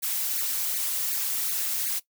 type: noise with flanger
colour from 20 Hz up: blue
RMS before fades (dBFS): -28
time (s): 0.02-2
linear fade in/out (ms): 20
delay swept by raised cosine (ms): 0.45 to 6.05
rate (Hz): 2.7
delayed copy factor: +0.9
effects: noise-tail reverb RT60 0.1 s tail -18 dB re dry